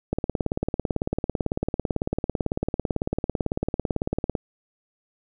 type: click train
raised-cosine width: 2 ms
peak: -10 dBFS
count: 77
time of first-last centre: 0.13-4.352 s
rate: 18 Hz
effects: none